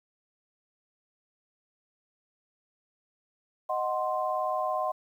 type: chord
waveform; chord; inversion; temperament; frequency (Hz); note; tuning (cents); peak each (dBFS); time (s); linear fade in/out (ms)
sine; C diminished; first; equal; 622.3 / 740 / 1046.5; Eb5 / Gb5 / C6; 0 / 0 / 0; -31; 3.69-4.92; 10
effects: 10-bit